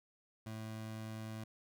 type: tone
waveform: 25% pulse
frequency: 110 Hz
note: A2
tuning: in tune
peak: -39 dBFS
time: 0.46-1.44 s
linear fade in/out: 5 ms
effects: none